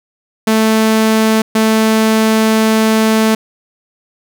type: tone bursts at uneven times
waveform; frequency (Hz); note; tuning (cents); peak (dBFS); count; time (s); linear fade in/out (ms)
sawtooth; 220; A3; 0; -5; 2; 0.47-1.42 / 1.55-3.35; 5
effects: none